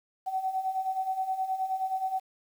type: beating tone pair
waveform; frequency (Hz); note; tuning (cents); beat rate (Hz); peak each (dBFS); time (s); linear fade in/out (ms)
sine; 752 / 761.5; F#5 / F#5; +28 / +50; 9.5; -34 / -29; 0.26-2.2; 20
effects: 9-bit